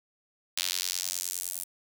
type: tone with high-pass filter sweep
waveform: sawtooth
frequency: 89.8 Hz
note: F2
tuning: 49 cents sharp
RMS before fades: -33 dBFS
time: 0.57-1.64 s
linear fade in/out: 5 ms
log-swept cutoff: 3600 to 10000 Hz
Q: 1.4
effects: none